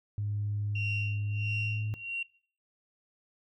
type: tone with pitch glide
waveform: sine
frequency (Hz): 103.4 to 106.86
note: G#2 to G#2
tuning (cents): -7 to +50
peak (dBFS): -29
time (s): 0.18-1.94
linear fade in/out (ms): 0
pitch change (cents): +57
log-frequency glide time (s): 1.29-1.61
type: tone with tremolo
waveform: sine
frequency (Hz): 2751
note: F7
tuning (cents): -27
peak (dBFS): -29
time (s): 0.75-2.23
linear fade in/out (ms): 5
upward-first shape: sine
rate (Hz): 1.5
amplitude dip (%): 90
effects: noise-tail reverb RT60 0.5 s tail -22 dB re dry + tanh soft clip ceiling -24 dBFS